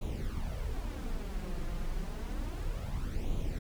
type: noise with flanger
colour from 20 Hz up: brown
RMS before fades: -35 dBFS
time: 0.01-3.59 s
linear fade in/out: 10 ms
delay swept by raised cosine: 0.29 to 5.79 ms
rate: 0.3 Hz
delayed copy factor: +0.6
effects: none